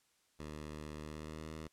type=tone with pitch glide; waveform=10% pulse; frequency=75.9 to 78.58 Hz; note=D#2 to D#2; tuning=-42 to +18 cents; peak=-36 dBFS; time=0.39-1.68 s; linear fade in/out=10 ms; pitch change=+60 cents; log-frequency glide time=1-1.47 s; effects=white hiss -74 dBFS RMS until 1.72 s + low-pass 10000 Hz 12 dB/octave